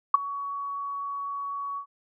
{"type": "tone with ADSR envelope", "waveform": "sine", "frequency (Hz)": 1124, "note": "C#6", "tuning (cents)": 24, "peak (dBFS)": -10, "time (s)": [0.14, 1.86], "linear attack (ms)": 4, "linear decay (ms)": 15, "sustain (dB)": -20, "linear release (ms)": 86, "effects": []}